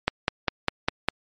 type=click train; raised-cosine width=0.3 ms; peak=-4 dBFS; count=6; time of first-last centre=0.08-1.086 s; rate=4.97 Hz; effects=MP3 48 kbps